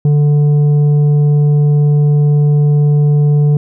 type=tone with tanh clipping; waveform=sine; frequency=147 Hz; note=D3; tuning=2 cents sharp; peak=-8 dBFS; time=0.05-3.57 s; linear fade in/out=2 ms; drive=6 dB; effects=none